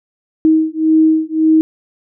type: beating tone pair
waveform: sine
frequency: 315.6 / 317.4 Hz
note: D#4 / D#4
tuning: +25 / +35 cents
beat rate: 1.8 Hz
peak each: -12 dBFS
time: 0.45-1.61 s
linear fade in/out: 0 ms
effects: none